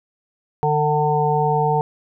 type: harmonic tone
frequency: 150.1 Hz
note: D3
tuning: 38 cents sharp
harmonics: 1 / 3 / 5 / 6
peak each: -21 / -21 / -21 / -21 dBFS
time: 0.63-1.81 s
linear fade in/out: 0 ms
effects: none